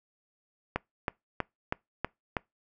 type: click train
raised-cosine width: 0.5 ms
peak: -13 dBFS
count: 6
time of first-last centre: 0.76-2.368 s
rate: 3.11 Hz
effects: noise-tail reverb RT60 0.2 s tail -25 dB re dry